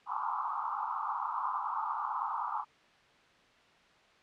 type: band-pass noise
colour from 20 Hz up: pink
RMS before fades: -35 dBFS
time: 0.06-2.65 s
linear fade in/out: 50 ms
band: 820 to 1300 Hz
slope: 96 dB/octave
effects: white hiss -62 dBFS RMS until 4.22 s + low-pass 3000 Hz 12 dB/octave